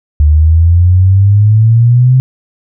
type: exponential sweep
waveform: sine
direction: up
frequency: 73.42 to 130.81 Hz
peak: -3 dBFS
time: 0.2-2.2 s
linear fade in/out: 0 ms
effects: none